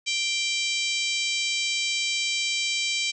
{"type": "harmonic tone", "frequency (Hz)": 784, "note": "G5", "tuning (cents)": 0, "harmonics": [3, 4, 5, 6, 7, 8, 9, 10], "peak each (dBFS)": [-28, -30, -32, -34, -35, -36, -37, -38], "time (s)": [0.06, 3.12], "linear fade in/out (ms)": 20, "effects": []}